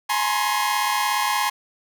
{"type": "tone cluster", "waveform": "sawtooth", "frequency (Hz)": [840, 945, 1035, 1072], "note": ["G#5", "A#5", "C6", "C6"], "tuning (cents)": [19, 23, -19, 42], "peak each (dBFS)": [-20, -24, -23, -22], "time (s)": [0.09, 1.5], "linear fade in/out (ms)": 10, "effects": []}